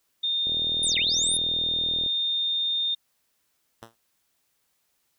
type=tone; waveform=sine; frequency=3641 Hz; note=A#7; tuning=41 cents flat; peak=-23 dBFS; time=0.23-2.95 s; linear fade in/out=10 ms
type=click train; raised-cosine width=2 ms; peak=-26 dBFS; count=65; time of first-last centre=0.47-2.062 s; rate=40.2 Hz
type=linear two-way sweep; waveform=sine; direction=down then up; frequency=10110 to 1962 to 10110 Hz; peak=-24 dBFS; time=0.83-1.37 s; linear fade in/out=2 ms; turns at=0.98 s
type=tone with exponential decay; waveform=5% pulse; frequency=114.2 Hz; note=A#2; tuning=35 cents flat; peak=-27 dBFS; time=3.82-3.96 s; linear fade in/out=5 ms; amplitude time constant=29 ms
effects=white hiss -72 dBFS RMS until 5.18 s